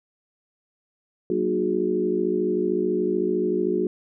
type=tone cluster; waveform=sine; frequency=188.5 / 235.7 / 307.4 / 363.1 / 416.7 Hz; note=F#3 / A#3 / D#4 / F#4 / G#4; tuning=+32 / +19 / -21 / -33 / +6 cents; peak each=-30 / -31 / -29 / -23 / -27 dBFS; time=1.3-3.87 s; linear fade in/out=2 ms; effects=none